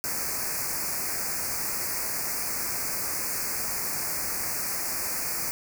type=band-stop noise; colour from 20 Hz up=white; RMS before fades=-30 dBFS; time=0.04-5.51 s; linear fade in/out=0 ms; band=2500 to 4500 Hz; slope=96 dB/octave; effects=none